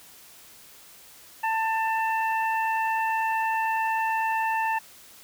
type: harmonic tone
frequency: 891 Hz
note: A5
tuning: 22 cents sharp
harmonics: 1 / 2 / 3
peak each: -24 / -30 / -34 dBFS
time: 1.43-4.79 s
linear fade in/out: 10 ms
effects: white hiss -50 dBFS RMS until 5.23 s